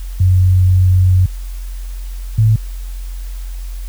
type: tone pair in turn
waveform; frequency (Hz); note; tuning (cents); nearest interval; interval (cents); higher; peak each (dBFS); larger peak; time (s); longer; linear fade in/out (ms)
sine; 92 / 109.85; F#2 / A2; -9 / -2; minor third; 307; second; -7; neither; 0.2-1.26 / 2.38-2.56; first; 5
effects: added 44 Hz sine -22 dBFS peak until 3.88 s + white hiss -42 dBFS RMS until 3.88 s